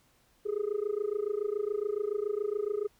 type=tone with amplitude modulation; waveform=sine; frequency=415.3 Hz; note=G#4; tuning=in tune; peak=-23 dBFS; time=0.45-2.88 s; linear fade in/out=20 ms; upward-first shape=sine; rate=27.1 Hz; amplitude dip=95%; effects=tanh soft clip ceiling -25 dBFS + pink hiss -67 dBFS RMS until 2.99 s